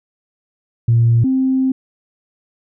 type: tone pair in turn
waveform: sine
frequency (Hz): 116.54 / 262.4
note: A#2 / C4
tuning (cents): 0 / +5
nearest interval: octave + major second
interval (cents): 1405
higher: second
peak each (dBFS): -8 / -12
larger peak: first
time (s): 0.88-1.24 / 1.24-1.72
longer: second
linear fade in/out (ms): 5
effects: tanh soft clip ceiling -5 dBFS